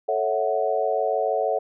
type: chord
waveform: sine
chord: F# minor seventh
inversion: first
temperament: equal with one note detuned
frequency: 440 / 554.4 / 653.6 / 740 Hz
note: A4 / C#5 / E5 / F#5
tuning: 0 / 0 / -15 / 0 cents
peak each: -26 dBFS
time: 0.08-1.59 s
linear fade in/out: 10 ms
effects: none